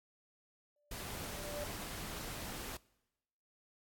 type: tone with exponential growth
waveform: sine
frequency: 587.3 Hz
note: D5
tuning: in tune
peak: -38 dBFS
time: 0.76-1.64 s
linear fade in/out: 2 ms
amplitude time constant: 190 ms
type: noise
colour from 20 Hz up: pink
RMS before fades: -44 dBFS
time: 0.91-2.77 s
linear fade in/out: 5 ms
effects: noise-tail reverb RT60 1.0 s tail -24 dB re dry + AAC 64 kbps